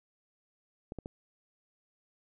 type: clicks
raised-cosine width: 2 ms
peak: -26 dBFS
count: 3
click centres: 0.921 / 0.987 / 1.059 s
effects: none